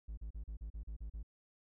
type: tone bursts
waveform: triangle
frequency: 53.5 Hz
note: A1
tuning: 48 cents flat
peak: -39 dBFS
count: 9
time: 0.08-1.231 s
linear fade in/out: 10 ms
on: 95 ms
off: 37 ms
effects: none